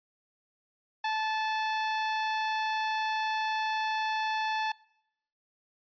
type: tone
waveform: sawtooth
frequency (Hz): 872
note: A5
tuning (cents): -16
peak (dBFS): -24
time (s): 1.04-4.72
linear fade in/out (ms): 5
effects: noise-tail reverb RT60 0.8 s tail -23 dB re dry + resampled to 11025 Hz